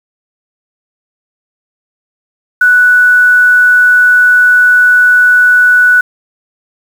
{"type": "tone with quantisation", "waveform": "sine", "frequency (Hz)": 1480, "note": "F#6", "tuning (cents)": 0, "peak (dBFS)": -3, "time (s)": [2.61, 6.01], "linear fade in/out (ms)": 5, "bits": 5, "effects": []}